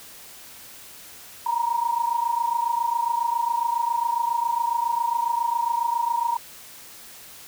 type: tone pair together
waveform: sine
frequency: 932.3 / 959.6 Hz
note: A#5 / A#5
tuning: 0 / +50 cents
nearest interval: unison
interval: 50 cents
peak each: -23 / -25 dBFS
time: 1.46-6.37 s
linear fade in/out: 5 ms
effects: white hiss -44 dBFS RMS until 7.47 s

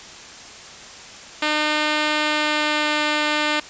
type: tone with pitch glide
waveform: 5% pulse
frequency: 303.1 to 300.8 Hz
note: D#4 to D4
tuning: -45 to +42 cents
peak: -7 dBFS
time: 1.42-3.6 s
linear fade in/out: 5 ms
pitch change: -13 cents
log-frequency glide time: 2.11-2.98 s
effects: white hiss -39 dBFS RMS until 3.69 s + resampled to 16000 Hz

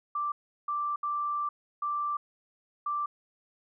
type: tone bursts at uneven times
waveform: sine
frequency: 1174.7 Hz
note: D6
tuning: in tune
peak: -28 dBFS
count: 5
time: 0.15-0.32 / 0.68-0.96 / 1.03-1.49 / 1.82-2.17 / 2.86-3.06 s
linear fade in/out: 5 ms
effects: none

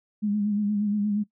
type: tone with vibrato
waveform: sine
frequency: 207 Hz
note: G#3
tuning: 5 cents flat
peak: -22 dBFS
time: 0.22-1.24 s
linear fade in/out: 20 ms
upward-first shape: sine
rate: 8.5 Hz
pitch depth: 43 cents each way
effects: noise-tail reverb RT60 0.1 s tail -20 dB re dry

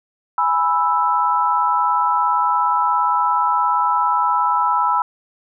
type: chord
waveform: sine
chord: E major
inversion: first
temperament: equal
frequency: 830.6 / 987.8 / 1318.5 Hz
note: G#5 / B5 / E6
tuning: 0 / 0 / 0 cents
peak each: -22 / -17 / -19 dBFS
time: 0.38-5.02 s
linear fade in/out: 2 ms
effects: none

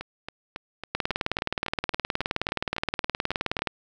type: two click trains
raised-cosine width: 0.3 ms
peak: -9 / -18 dBFS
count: 53 / 14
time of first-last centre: 0.95-3.673 / 0.01-3.591 s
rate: 19.1 / 3.63 Hz
effects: none

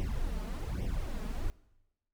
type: noise with flanger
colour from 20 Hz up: brown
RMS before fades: -34 dBFS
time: 0-1.5 s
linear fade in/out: 0 ms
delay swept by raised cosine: 0.34 to 4.74 ms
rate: 1.2 Hz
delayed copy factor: +0.85
effects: noise-tail reverb RT60 1.0 s tail -21 dB re dry

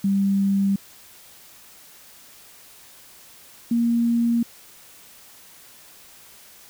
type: tone pair in turn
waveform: sine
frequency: 197 / 234.3 Hz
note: G3 / A#3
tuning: +9 / +9 cents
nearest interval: minor third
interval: 300 cents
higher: second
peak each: -17 dBFS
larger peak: neither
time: 0.04-0.76 / 3.71-4.43 s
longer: neither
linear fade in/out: 5 ms
effects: white hiss -48 dBFS RMS until 6.69 s

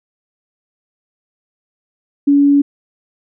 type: tone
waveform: sine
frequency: 283.9 Hz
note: C#4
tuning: 41 cents sharp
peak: -7 dBFS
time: 2.27-2.62 s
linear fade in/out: 10 ms
effects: none

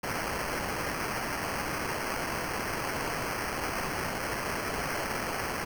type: noise with sample-and-hold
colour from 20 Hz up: white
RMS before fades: -33 dBFS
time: 0.03-5.65 s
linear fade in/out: 10 ms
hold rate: 3675 Hz
effects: none

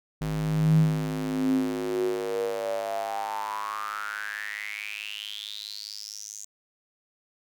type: tone with high-pass filter sweep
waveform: square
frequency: 52.3 Hz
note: G#1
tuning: 13 cents sharp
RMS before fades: -29 dBFS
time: 0.21-6.45 s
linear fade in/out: 5 ms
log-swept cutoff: 110 to 6800 Hz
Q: 9.2
effects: none

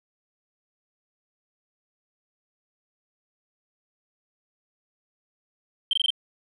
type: tone bursts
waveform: sine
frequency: 3136 Hz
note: G7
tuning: in tune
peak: -18 dBFS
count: 5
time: 5.91-6.104 s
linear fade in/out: 2 ms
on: 22 ms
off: 21 ms
effects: tanh soft clip ceiling -15 dBFS

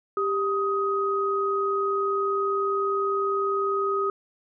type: tone pair together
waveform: sine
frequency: 395.3 / 1255 Hz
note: G4 / D#6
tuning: +15 / +15 cents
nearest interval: octave + minor sixth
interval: 2000 cents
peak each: -25 / -25 dBFS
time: 0.17-4.1 s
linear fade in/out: 2 ms
effects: none

